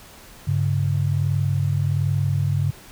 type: tone pair together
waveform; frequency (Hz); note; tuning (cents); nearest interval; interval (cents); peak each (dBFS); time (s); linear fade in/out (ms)
sine; 99.77 / 141.1; G2 / C#3; +31 / +31; tritone; 600; -21; 0.47-2.71; 10
effects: pink hiss -45 dBFS RMS until 2.91 s